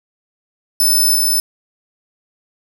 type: tone with level steps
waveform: 5% pulse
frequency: 5274 Hz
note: E8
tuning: in tune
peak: -5 / -7 dBFS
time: 0.8-1.4 s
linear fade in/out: 2 ms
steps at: 1.15 s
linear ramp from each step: 5 ms
effects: none